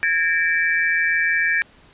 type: tone cluster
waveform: sine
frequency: 1646 / 1812 / 2319 Hz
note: G#6 / A#6 / D7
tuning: -16 / -50 / -22 cents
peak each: -21 dBFS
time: 0.03-1.62 s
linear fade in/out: 0 ms
effects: pink hiss -51 dBFS RMS until 1.93 s + resampled to 8000 Hz